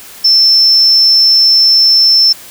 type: tone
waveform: sine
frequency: 5330 Hz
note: E8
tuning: 18 cents sharp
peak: -4 dBFS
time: 0.24-2.33 s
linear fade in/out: 10 ms
effects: white hiss -33 dBFS RMS until 2.5 s